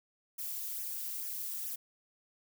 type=noise with flanger; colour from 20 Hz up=violet; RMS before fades=-39 dBFS; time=0.38-1.76 s; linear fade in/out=10 ms; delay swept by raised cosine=0.23 to 2.63 ms; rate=2.3 Hz; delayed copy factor=-0.7; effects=none